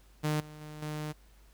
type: tone with level steps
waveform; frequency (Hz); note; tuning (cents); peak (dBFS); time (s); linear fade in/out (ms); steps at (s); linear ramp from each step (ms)
sawtooth; 152; D#3; -40; -24 / -42 / -39 / -31; 0.23-1.13; 20; 0.4 / 0.61 / 0.82; 5
effects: added 50 Hz sine -57 dBFS peak until 1.53 s + pink hiss -65 dBFS RMS until 1.53 s